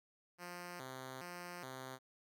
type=tone with vibrato; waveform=5% pulse; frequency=151.8 Hz; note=D#3; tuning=42 cents flat; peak=-35 dBFS; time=0.38-1.99 s; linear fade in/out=50 ms; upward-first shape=square; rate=1.2 Hz; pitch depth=260 cents each way; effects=none